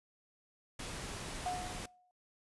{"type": "noise", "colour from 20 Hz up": "pink", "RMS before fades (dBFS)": -43, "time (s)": [0.79, 1.86], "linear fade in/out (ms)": 5}
{"type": "tone with exponential decay", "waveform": "sine", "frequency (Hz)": 725, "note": "F#5", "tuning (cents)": -35, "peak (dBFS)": -32, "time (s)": [1.46, 2.11], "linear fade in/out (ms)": 1, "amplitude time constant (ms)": 140}
{"effects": ["noise-tail reverb RT60 0.3 s tail -25 dB re dry", "resampled to 24000 Hz"]}